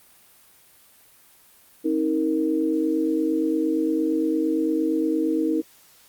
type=tone cluster; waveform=sine; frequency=268.3 / 317 / 465.1 Hz; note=C4 / D#4 / A#4; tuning=+44 / +32 / -4 cents; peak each=-28 / -21 / -27 dBFS; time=1.84-5.62 s; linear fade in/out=20 ms; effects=white hiss -54 dBFS RMS until 6.08 s + Opus 32 kbps